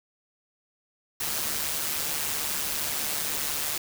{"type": "noise with amplitude modulation", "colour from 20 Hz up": "white", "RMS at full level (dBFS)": -27, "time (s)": [1.2, 3.78], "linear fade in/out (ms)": 5, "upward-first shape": "sine", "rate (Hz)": 148, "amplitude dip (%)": 55, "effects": []}